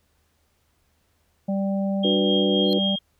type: harmonic tone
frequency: 196 Hz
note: G3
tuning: in tune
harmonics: 1 / 3 / 4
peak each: -22 / -29 / -37 dBFS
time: 1.48-2.96 s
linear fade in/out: 10 ms
type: tone with tremolo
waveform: sine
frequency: 3233 Hz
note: G#7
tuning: 47 cents flat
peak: -22 dBFS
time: 2.03-2.99 s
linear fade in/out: 10 ms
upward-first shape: sine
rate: 3.9 Hz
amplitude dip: 45%
type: chord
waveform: sine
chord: B minor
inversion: first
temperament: equal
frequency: 293.7 / 370 / 493.9 Hz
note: D4 / F#4 / B4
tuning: 0 / 0 / 0 cents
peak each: -25 dBFS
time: 2.04-2.79 s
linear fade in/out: 10 ms
type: tone with exponential growth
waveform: triangle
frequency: 4186 Hz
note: C8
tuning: in tune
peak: -23 dBFS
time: 2.63-2.73 s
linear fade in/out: 0 ms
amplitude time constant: 20 ms
effects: added 77 Hz sine -68 dBFS peak until 3.19 s + pink hiss -68 dBFS RMS until 3.19 s